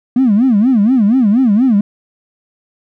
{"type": "tone with vibrato", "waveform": "triangle", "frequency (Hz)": 231, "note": "A#3", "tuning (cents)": -16, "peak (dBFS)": -4, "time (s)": [0.16, 1.81], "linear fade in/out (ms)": 5, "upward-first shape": "sine", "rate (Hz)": 4.2, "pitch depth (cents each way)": 260, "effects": ["tanh soft clip ceiling -4 dBFS"]}